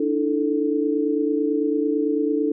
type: chord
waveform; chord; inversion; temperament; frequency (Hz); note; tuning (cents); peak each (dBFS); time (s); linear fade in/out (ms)
sine; D suspended second; none; equal with one note detuned; 293.7 / 322.7 / 440; D4 / E4 / A4; 0 / -37 / 0; -22 / -25 / -23; 0-2.52; 5
effects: none